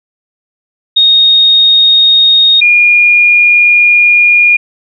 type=tone pair in turn; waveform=sine; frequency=3721 / 2427 Hz; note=A#7 / D#7; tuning=-4 / -44 cents; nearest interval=perfect fifth; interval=740 cents; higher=first; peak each=-3 dBFS; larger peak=neither; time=0.96-2.61 / 2.61-4.57 s; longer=second; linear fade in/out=10 ms; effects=none